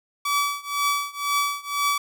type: tone with tremolo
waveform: sawtooth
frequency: 1147 Hz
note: D6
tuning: 41 cents flat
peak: -15 dBFS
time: 0.25-1.98 s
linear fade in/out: 5 ms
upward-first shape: triangle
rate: 2 Hz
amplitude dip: 95%
effects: none